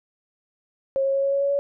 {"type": "tone with pitch steps", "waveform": "sine", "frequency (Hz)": [541, 544.8, 548.6, 552.4, 556.2, 560.1, 564], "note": ["C#5", "C#5", "C#5", "C#5", "C#5", "C#5", "C#5"], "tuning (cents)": [-42, -30, -18, -6, 6, 18, 30], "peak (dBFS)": -19, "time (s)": [0.96, 1.59], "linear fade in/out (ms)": 0, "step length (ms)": 90, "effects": []}